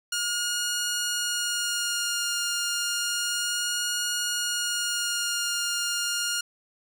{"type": "tone with vibrato", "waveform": "10% pulse", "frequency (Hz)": 1424, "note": "F6", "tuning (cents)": 33, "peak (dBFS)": -17, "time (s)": [0.12, 6.41], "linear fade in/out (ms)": 5, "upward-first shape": "sine", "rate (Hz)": 0.31, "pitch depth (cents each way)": 16, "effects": []}